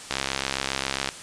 click train, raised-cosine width 0.2 ms, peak -7 dBFS, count 67, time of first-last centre 0.11-1.089 s, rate 67.4 Hz, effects white hiss -40 dBFS RMS until 1.22 s + resampled to 22050 Hz

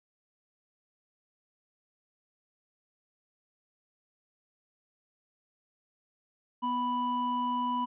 triangle tone pair together, 246 / 987.8 Hz, B3 / B5, -7 / 0 cents, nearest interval 2 octaves, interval 2407 cents, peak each -32 / -27 dBFS, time 6.62-7.86 s, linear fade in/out 20 ms, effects resampled to 8000 Hz

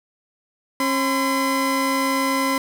30% pulse tone pair together, 270 / 1019.4 Hz, C#4 / C6, -45 / -45 cents, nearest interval octave + major seventh, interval 2300 cents, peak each -19 dBFS, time 0.8-2.58 s, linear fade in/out 2 ms, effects none

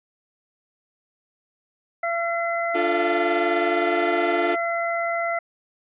harmonic tone, 679 Hz, F5, 49 cents flat, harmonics 1 / 2 / 3, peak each -24 / -29 / -28 dBFS, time 2.03-5.39 s, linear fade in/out 5 ms
35% pulse chord, D minor, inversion none, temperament equal, 293.7 / 349.2 / 440 Hz, D4 / F4 / A4, 0 / 0 / 0 cents, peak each -28 / -22 / -26 dBFS, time 2.74-4.56 s, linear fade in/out 20 ms
effects resampled to 8000 Hz

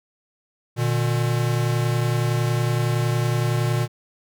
square tone pair together, 120 / 150.8 Hz, B2 / D3, -49 / +46 cents, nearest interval major third, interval 395 cents, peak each -21 / -26 dBFS, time 0.76-3.88 s, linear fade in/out 50 ms, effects none

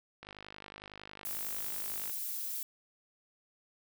click train, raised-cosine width 0.3 ms, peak -30 dBFS, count 96, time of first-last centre 0.23-2.096 s, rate 50.9 Hz
violet noise, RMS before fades -38 dBFS, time 1.25-2.63 s, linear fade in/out 2 ms
effects none

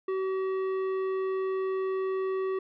triangle tone with tanh clipping, 380.2 Hz, F#4, 47 cents sharp, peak -29 dBFS, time 0.08-2.59 s, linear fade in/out 5 ms, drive 15 dB, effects none

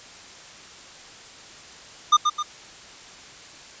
square tone with echo, 1211 Hz, D#6, 47 cents flat, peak -12 dBFS, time 2.12-2.17 s, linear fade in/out 10 ms, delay 130 ms, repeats 2, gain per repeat -6 dB, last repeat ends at 2.43 s, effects white hiss -44 dBFS RMS until 3.8 s + resampled to 16000 Hz

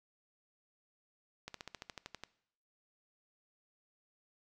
slowing click train, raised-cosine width 0.2 ms, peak -26 dBFS, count 11, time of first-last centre 1.48-2.236 s, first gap 63 ms, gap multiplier 1.04, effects noise-tail reverb RT60 0.7 s tail -20 dB re dry

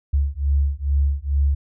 sine beating tone pair, 69.3 / 71.6 Hz, C#2 / D2, 0 / -43 cents, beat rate 2.3 Hz, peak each -20 dBFS, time 0.13-1.55 s, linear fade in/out 10 ms, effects none

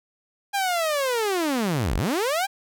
sawtooth linear two-way sweep, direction down then up, 814 to 35.89 to 814 Hz, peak -18 dBFS, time 0.53-2.47 s, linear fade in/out 20 ms, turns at 1.96 s, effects none

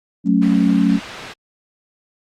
sine chord, F# minor, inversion none, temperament equal, 185 / 220 / 277.2 Hz, F#3 / A3 / C#4, 0 / 0 / 0 cents, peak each -16 dBFS, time 0.24-1 s, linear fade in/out 50 ms
white noise, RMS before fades -26 dBFS, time 0.41-1.34 s, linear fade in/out 20 ms
effects low-pass 3000 Hz 12 dB/octave + Opus 32 kbps

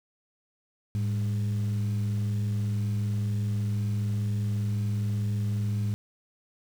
sine tone pair together, 106.79 / 201.6 Hz, G#2 / G3, +49 / +49 cents, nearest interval major seventh, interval 1100 cents, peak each -24 / -32 dBFS, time 0.95-5.94 s, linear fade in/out 0 ms, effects tanh soft clip ceiling -22 dBFS + 8-bit

